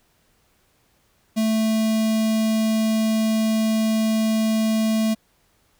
square tone with notch filter, 220 Hz, A3, in tune, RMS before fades -20 dBFS, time 1.36-5.15 s, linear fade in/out 20 ms, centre 1400 Hz, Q 0.93, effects pink hiss -63 dBFS RMS until 5.79 s

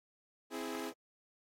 sawtooth chord, C augmented, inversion none, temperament equal with one note detuned, 261.6 / 329.6 / 417.5 Hz, C4 / E4 / G#4, 0 / 0 / +9 cents, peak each -39 / -39 / -39 dBFS, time 0.5-0.93 s, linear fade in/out 50 ms, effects AAC 48 kbps

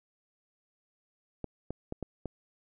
clicks, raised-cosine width 2 ms, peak -22 dBFS, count 5, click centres 1.443 / 1.706 / 1.924 / 2.027 / 2.257 s, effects none

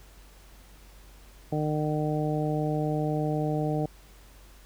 harmonic tone, 152 Hz, D#3, 40 cents flat, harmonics 1 / 2 / 3 / 4 / 5, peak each -28 / -31 / -33 / -34 / -35 dBFS, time 1.52-3.86 s, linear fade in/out 5 ms, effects added 48 Hz sine -50 dBFS peak until 4.65 s + pink hiss -56 dBFS RMS until 4.65 s

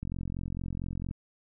click train, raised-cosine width 5 ms, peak -23 dBFS, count 49, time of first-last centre 0.03-1.111 s, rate 44.4 Hz, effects none

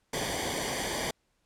pink noise with comb filter, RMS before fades -32 dBFS, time 0.13-1.11 s, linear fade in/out 5 ms, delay 0.75 ms, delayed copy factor -0.75, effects pink hiss -74 dBFS RMS until 1.45 s + low-pass 10000 Hz 12 dB/octave

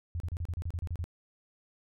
sine tone bursts, 85.4 Hz, F2, 38 cents flat, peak -31 dBFS, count 11, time 0.15-1.041 s, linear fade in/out 0 ms, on 51 ms, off 33 ms, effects none

